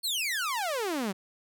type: exponential sweep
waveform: sawtooth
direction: down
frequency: 4488 to 180 Hz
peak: -25 dBFS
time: 0.03-1.13 s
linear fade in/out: 20 ms
effects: none